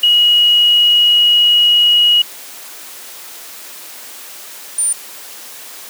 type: tone pair in turn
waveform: sine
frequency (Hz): 2900 / 9180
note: F#7 / D9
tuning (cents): -35 / -40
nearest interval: octave + minor sixth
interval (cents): 1995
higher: second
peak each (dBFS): -7 / -12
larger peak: first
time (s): 0.03-2.22 / 4.78-4.93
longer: first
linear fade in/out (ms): 5
effects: white hiss -33 dBFS RMS until 5.89 s + high-pass 300 Hz 12 dB/octave